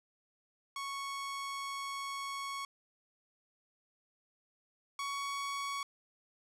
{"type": "tone pair in turn", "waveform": "sawtooth", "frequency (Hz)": [1107, 1118.6], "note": ["C#6", "C#6"], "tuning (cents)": [-3, 15], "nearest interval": "unison", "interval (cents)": 18, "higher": "second", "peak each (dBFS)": [-34, -32], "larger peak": "second", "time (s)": [[0.76, 2.65], [4.99, 5.83]], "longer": "first", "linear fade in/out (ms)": 2, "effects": ["low-pass 10000 Hz 12 dB/octave"]}